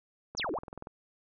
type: click train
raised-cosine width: 1 ms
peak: -28 dBFS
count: 12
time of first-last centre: 0.35-0.871 s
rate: 21.1 Hz
type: exponential two-way sweep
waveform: sine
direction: down then up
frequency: 7040 to 275.6 to 1363 Hz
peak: -31 dBFS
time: 0.37-0.59 s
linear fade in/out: 10 ms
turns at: 0.52 s
effects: none